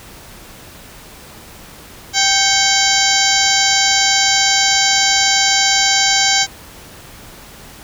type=harmonic tone with a mistuned harmonic; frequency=784 Hz; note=G5; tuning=in tune; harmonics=1 / 2 / 3 / 4 / 5 / 6 / 7 / 8 / 9; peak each=-20 / -20 / -20 / -20 / -20 / -20 / -20 / -20 / -20 dBFS; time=2.13-6.47 s; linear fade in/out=50 ms; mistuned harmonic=3; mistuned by=-110 cents; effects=pink hiss -38 dBFS RMS until 7.83 s